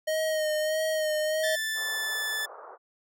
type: tone with vibrato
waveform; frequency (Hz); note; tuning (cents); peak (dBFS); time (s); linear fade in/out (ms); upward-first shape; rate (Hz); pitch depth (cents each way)
square; 622.3; D#5; 0; -26; 0.07-1.56; 10; sine; 1.6; 29
type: tone with pitch glide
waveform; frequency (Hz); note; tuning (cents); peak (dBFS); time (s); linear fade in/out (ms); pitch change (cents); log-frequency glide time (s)
sawtooth; 1760 to 1746.8; A6 to A6; 0 to -13; -25; 1.43-2.46; 10; -13; 1.67-2.21
type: band-pass noise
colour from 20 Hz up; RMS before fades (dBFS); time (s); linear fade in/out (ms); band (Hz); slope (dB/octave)
white; -45; 1.74-2.78; 50; 410 to 1300; 48
effects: none